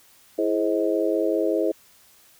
harmonic tone with a mistuned harmonic, 105.1 Hz, G#2, 21 cents sharp, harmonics 3 / 4 / 5 / 6, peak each -24 / -25 / -26 / -27 dBFS, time 0.38-1.72 s, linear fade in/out 10 ms, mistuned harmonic 3, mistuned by +79 cents, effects white hiss -55 dBFS RMS until 2.39 s

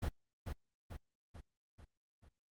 brown noise with echo, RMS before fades -36 dBFS, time 0.02-0.09 s, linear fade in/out 10 ms, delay 440 ms, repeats 5, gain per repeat -5 dB, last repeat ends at 2.29 s, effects noise-tail reverb RT60 0.1 s tail -25 dB re dry + Opus 32 kbps

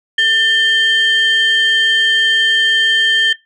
sine tone pair together, 1789 / 3147 Hz, A6 / G7, +28 / +6 cents, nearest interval minor seventh, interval 978 cents, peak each -11 dBFS, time 0.18-3.33 s, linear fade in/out 5 ms, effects noise-tail reverb RT60 0.2 s tail -18 dB re dry + tanh soft clip ceiling -5 dBFS

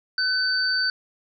sine tone pair together, 1513 / 4579 Hz, F#6 / D8, +38 / -45 cents, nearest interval octave + perfect fifth, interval 1917 cents, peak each -23 dBFS, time 0.18-0.9 s, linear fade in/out 2 ms, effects none

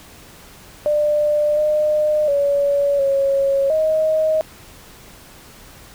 sine tone with pitch steps, 596 / 606 / 567 / 550 / 628 Hz, D5 / D#5 / C#5 / C#5 / D#5, +25 / -46 / +39 / -14 / +16 cents, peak -14 dBFS, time 0.86-4.41 s, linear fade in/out 0 ms, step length 710 ms, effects pink hiss -43 dBFS RMS until 5.94 s

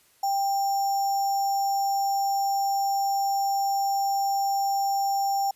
sine tone with sample-and-hold, 790 Hz, G5, 13 cents sharp, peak -22 dBFS, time 0.23-5.51 s, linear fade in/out 5 ms, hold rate 6300 Hz, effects white hiss -61 dBFS RMS until 5.55 s + resampled to 32000 Hz

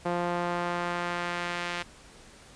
sawtooth tone with band-pass filter sweep, 174.61 Hz, F3, in tune, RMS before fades -31 dBFS, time 0.05-1.83 s, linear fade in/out 10 ms, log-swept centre 710 to 2400 Hz, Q 0.94, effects pink hiss -52 dBFS RMS until 2.55 s + resampled to 22050 Hz

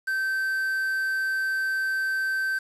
triangle tone with quantisation, 1551 Hz, G6, 19 cents flat, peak -22 dBFS, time 0.07-2.59 s, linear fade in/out 10 ms, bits 7, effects low-pass 11000 Hz 12 dB/octave

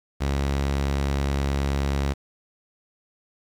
sawtooth tone, 69.5 Hz, C#2, 5 cents sharp, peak -18 dBFS, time 0.2-2.14 s, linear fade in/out 20 ms, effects low-pass 8000 Hz 12 dB/octave + 8-bit

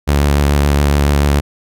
sawtooth tone with vibrato, 71.8 Hz, D2, 39 cents flat, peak -6 dBFS, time 0.07-1.41 s, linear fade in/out 20 ms, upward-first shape sine, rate 7 Hz, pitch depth 23 cents each way, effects none

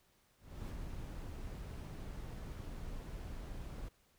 brown noise with ADSR envelope, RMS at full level -42 dBFS, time 0.39-3.89 s, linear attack 300 ms, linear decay 35 ms, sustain -3 dB, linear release 10 ms, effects pink hiss -72 dBFS RMS until 4.18 s

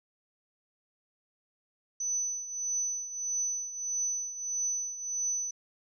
sine tone with tremolo, 6000 Hz, F#8, 23 cents sharp, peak -27 dBFS, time 2-5.51 s, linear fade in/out 5 ms, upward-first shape triangle, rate 1.6 Hz, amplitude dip 75%, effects none

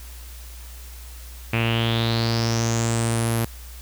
sawtooth tone with low-pass filter sweep, 115.2 Hz, A#2, 20 cents flat, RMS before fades -22 dBFS, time 1.53-3.45 s, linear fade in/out 5 ms, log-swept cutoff 2500 to 12000 Hz, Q 6.4, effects added 60 Hz sine -37 dBFS peak until 3.81 s + white hiss -45 dBFS RMS until 3.81 s

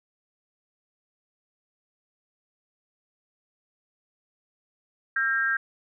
sine tone with amplitude modulation, 1600 Hz, G6, 35 cents sharp, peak -18 dBFS, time 5.16-5.57 s, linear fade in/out 5 ms, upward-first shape sine, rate 254 Hz, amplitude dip 85%, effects none

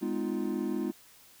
triangle chord, F half-diminished seventh, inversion first, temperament equal with one note detuned, 207.7 / 252.7 / 311.1 / 349.2 Hz, Ab3 / Cb4 / Eb4 / F4, 0 / +40 / 0 / 0 cents, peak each -33 dBFS, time 0.01-0.92 s, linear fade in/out 20 ms, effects white hiss -57 dBFS RMS until 1.4 s

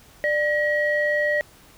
sine tone pair together, 594 / 1906.6 Hz, D5 / A#6, +20 / +39 cents, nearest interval octave + minor sixth, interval 2019 cents, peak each -21 dBFS, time 0.24-1.41 s, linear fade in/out 0 ms, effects tanh soft clip ceiling -12 dBFS + pink hiss -51 dBFS RMS until 1.77 s

